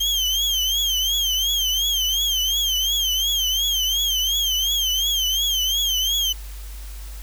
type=tone with vibrato; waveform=35% pulse; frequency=3164 Hz; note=G7; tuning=15 cents sharp; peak=-17 dBFS; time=0-6.33 s; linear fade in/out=10 ms; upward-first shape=triangle; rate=2.8 Hz; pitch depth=120 cents each way; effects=added 50 Hz sine -32 dBFS peak until 7.22 s + white hiss -44 dBFS RMS until 7.22 s